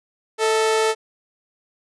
sawtooth tone pair together, 441.3 / 640 Hz, A4 / D#5, +5 / +49 cents, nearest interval tritone, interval 644 cents, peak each -13 / -24 dBFS, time 0.38-0.95 s, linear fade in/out 50 ms, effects resampled to 24000 Hz

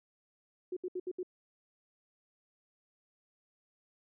sine tone bursts, 364.4 Hz, F#4, 26 cents flat, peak -34 dBFS, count 5, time 0.72-1.231 s, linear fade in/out 5 ms, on 47 ms, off 69 ms, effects none

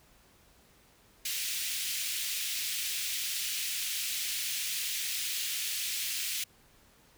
pink high-pass noise, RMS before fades -34 dBFS, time 1.25-6.44 s, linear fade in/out 5 ms, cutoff 2400 Hz, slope 24 dB/octave, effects pink hiss -62 dBFS RMS until 7.17 s

